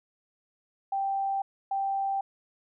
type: tone pair in turn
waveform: sine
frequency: 784 / 784 Hz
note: G5 / G5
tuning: 0 / 0 cents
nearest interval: unison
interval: 0 cents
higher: neither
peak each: -26 dBFS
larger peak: neither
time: 0.92-1.42 / 1.71-2.21 s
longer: neither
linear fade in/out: 5 ms
effects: none